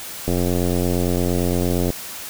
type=click train; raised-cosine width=2 ms; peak=-8 dBFS; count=145; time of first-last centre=0.28-1.903 s; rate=88.7 Hz; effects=white hiss -33 dBFS RMS until 2.29 s